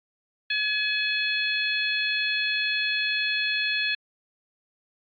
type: harmonic tone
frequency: 849 Hz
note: G#5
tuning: 38 cents sharp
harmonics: 2 / 3 / 4 / 5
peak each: -28 / -27 / -30 / -32 dBFS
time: 0.5-3.95 s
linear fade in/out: 5 ms
effects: AAC 64 kbps